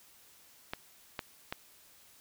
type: clicks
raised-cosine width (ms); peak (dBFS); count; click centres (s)
0.3; -19; 3; 0.735 / 1.192 / 1.525
effects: white hiss -60 dBFS RMS until 2.2 s